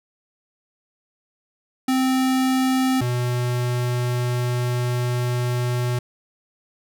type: tone pair in turn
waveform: square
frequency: 260.4 / 122.89 Hz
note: C4 / B2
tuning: -8 / -8 cents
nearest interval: octave + minor second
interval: 1300 cents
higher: first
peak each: -18 / -21 dBFS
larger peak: first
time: 1.88-3.01 / 3.01-5.99 s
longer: second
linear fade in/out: 5 ms
effects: none